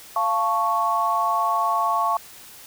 sine chord, F augmented, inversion none, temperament equal with one note detuned, 692 / 880 / 1108.7 Hz, F5 / A5 / C#6, -16 / 0 / 0 cents, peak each -25 / -25 / -21 dBFS, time 0.16-2.17 s, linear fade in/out 2 ms, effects white hiss -44 dBFS RMS until 2.66 s

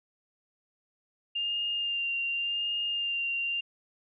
sine tone with vibrato, 2800 Hz, F7, 4 cents sharp, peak -28 dBFS, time 1.35-3.61 s, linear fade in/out 10 ms, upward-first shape sine, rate 0.88 Hz, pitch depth 20 cents each way, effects none

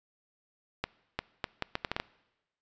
accelerating click train, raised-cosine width 0.3 ms, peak -14 dBFS, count 9, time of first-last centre 0.84-2 s, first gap 350 ms, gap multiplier 0.72, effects noise-tail reverb RT60 1.0 s tail -22 dB re dry + resampled to 16000 Hz

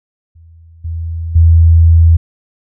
sine tone with level steps, 82.6 Hz, E2, 4 cents sharp, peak -37 / -17 / -3 dBFS, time 0.35-2.17 s, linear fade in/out 10 ms, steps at 0.84 / 1.35 s, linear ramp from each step 10 ms, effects none

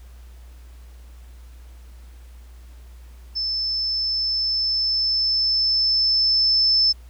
sine tone with level ramp, 5270 Hz, E8, 1 cent flat, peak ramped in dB -22 to -14 dBFS, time 3.35-6.93 s, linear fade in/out 20 ms, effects added 60 Hz sine -40 dBFS peak until 7.09 s + pink hiss -56 dBFS RMS until 7.09 s

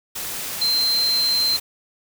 sine tone in noise, 4122 Hz, C8, 27 cents flat, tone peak -17 dBFS, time 0.61-1.57 s, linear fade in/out 10 ms, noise white, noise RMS -29 dBFS, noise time 0.15-1.6 s, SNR +9 dB, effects none

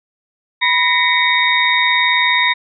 sine tone cluster, 984 / 1861 / 2020 / 2236 / 3721 Hz, B5 / A#6 / B6 / C#7 / A#7, -7 / -3 / +39 / +14 / -4 cents, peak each -18 dBFS, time 0.61-2.54 s, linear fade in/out 20 ms, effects none

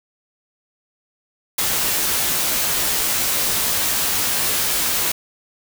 white noise with comb filter, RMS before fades -20 dBFS, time 1.58-5.12 s, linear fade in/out 5 ms, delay 15 ms, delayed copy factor -0.55, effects none

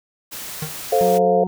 white noise, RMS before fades -32 dBFS, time 0.31-1.19 s, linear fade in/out 20 ms
square tone with exponential decay, 154.8 Hz, D#3, 9 cents flat, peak -22 dBFS, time 0.62-0.77 s, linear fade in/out 5 ms, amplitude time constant 32 ms
sine chord, F major, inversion first, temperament equal with one note detuned, 440 / 527.8 / 698.5 Hz, A4 / C5 / F5, 0 / +15 / 0 cents, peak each -18 dBFS, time 0.92-1.44 s, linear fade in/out 5 ms
harmonic tone, 184 Hz, F#3, 9 cents flat, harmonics 1 / 2 / 4 / 5, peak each -23 / -29 / -35 / -37 dBFS, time 1.01-1.47 s, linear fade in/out 0 ms
effects none

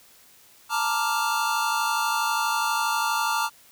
square chord, Bb major seventh, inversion third, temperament equal, 880 / 932.3 / 1174.7 / 1396.9 Hz, A5 / Bb5 / D6 / F6, 0 / 0 / 0 / 0 cents, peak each -29 dBFS, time 0.69-3.5 s, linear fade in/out 50 ms, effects white hiss -54 dBFS RMS until 3.71 s

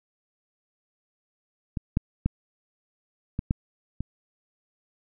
clicks, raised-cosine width 5 ms, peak -16 / -9 / -10 / -15 / -10 / -17 dBFS, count 6, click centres 1.772 / 1.971 / 2.26 / 3.391 / 3.509 / 4.006 s, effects none

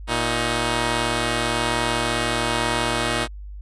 5% pulse tone pair together, 118.1 / 315.3 Hz, A#2 / D#4, +23 / +23 cents, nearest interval octave + perfect fourth, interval 1700 cents, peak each -12 dBFS, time 0.07-3.28 s, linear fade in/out 50 ms, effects added 50 Hz sine -33 dBFS peak until 3.61 s + resampled to 22050 Hz

